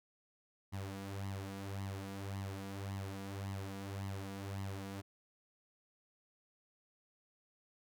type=tone with flanger; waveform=sawtooth; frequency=98 Hz; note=G2; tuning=in tune; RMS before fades=-43 dBFS; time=0.72-5.02 s; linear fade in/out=20 ms; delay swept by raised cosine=0.98 to 4.28 ms; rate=1.8 Hz; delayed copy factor=+0.7; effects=none